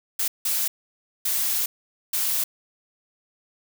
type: noise bursts at uneven times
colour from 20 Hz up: blue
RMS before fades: -24 dBFS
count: 4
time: 0.19-0.28 / 0.45-0.68 / 1.25-1.66 / 2.13-2.44 s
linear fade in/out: 5 ms
effects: none